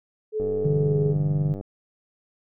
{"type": "tone with pitch glide", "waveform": "sine", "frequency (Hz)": [431.8, 420.7], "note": ["A4", "G#4"], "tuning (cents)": [-33, 22], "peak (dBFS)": -23, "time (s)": [0.32, 1.15], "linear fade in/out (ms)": 50, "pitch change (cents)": -45, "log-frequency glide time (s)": [0.82, 0.98]}
{"type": "click train", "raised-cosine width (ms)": 2, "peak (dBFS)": -22, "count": 120, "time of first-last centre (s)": [0.4, 1.611], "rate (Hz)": 98.3}
{"type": "tone with tremolo", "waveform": "sine", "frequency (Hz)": 148.8, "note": "D3", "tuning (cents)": 23, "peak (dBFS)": -17, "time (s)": [0.65, 1.54], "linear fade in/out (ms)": 0, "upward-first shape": "triangle", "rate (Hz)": 20, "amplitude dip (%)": 70}
{"effects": []}